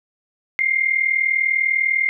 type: tone pair together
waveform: sine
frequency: 2100 / 2140 Hz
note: C7 / C7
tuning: +6 / +38 cents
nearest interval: unison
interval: 32 cents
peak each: -18 / -20 dBFS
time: 0.59-2.09 s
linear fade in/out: 0 ms
effects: none